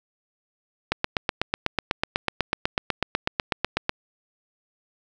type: click train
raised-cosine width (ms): 0.3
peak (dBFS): -5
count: 25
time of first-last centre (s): 0.92-3.894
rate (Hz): 8.07
effects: none